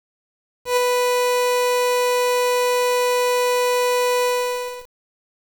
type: tone with ADSR envelope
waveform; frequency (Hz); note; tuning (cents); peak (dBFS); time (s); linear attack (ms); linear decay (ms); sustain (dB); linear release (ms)
30% pulse; 493.9; B4; 0; -11; 0.65-4.88; 120; 8; -3; 630
effects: 7-bit

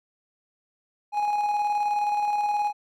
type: tone with tremolo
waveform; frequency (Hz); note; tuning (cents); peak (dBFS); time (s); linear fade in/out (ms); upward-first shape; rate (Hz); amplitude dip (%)
triangle; 830; G#5; -1; -19; 1.12-2.73; 50; square; 19; 30
effects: none

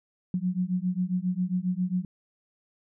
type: beating tone pair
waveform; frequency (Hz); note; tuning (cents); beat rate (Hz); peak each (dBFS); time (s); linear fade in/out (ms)
sine; 178.3 / 185.7; F3 / F#3; +36 / +7; 7.4; -28; 0.34-2.05; 2
effects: none

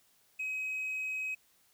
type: tone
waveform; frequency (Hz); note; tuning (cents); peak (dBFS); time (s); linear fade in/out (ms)
triangle; 2538; D#7; +34; -31; 0.39-1.35; 10
effects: tanh soft clip ceiling -28 dBFS + white hiss -68 dBFS RMS until 1.73 s

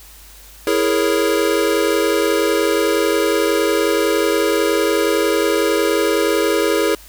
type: chord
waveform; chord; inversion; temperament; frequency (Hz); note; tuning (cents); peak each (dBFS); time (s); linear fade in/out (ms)
square; A# half-diminished seventh; second; equal; 329.6 / 415.3 / 466.2 / 554.4; E4 / G#4 / A#4 / C#5; 0 / 0 / 0 / 0; -21 / -19 / -21 / -23; 0.67-6.95; 2
effects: added 50 Hz sine -43 dBFS peak until 7.08 s + white hiss -43 dBFS RMS until 7.08 s

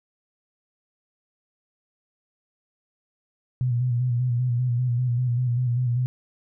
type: tone with vibrato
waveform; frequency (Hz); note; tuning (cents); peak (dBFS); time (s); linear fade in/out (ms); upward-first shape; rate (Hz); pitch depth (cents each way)
sine; 123; B2; -7; -20; 3.61-6.06; 0; square; 5.1; 45
effects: none

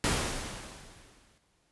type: noise with exponential decay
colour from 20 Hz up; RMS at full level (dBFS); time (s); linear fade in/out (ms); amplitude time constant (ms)
pink; -26; 0.04-1.38; 1; 290
effects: pink hiss -71 dBFS RMS until 1.71 s + resampled to 24000 Hz

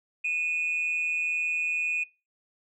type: tone pair together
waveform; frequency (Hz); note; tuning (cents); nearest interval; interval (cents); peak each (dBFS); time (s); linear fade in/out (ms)
sine; 2475 / 2637; D#7 / E7; -10 / 0; minor second; 110; -25 / -32; 0.24-2.04; 10
effects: noise-tail reverb RT60 0.3 s tail -26 dB re dry + tanh soft clip ceiling -21 dBFS

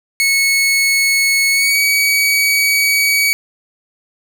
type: tone with pitch glide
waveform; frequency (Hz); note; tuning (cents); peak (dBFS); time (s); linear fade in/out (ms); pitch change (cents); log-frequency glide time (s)
sawtooth; 2200 to 2264; C#7 to C#7; -14 to +36; -8; 0.2-3.33; 0; +50; 1.51-1.79
effects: none

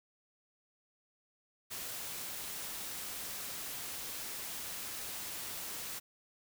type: noise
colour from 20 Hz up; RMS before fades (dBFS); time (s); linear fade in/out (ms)
white; -42; 1.7-6; 20
effects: none

